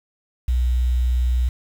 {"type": "tone with quantisation", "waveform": "sine", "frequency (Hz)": 61.74, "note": "B1", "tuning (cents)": 0, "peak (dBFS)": -16, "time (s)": [0.48, 1.49], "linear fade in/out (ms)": 5, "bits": 7, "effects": []}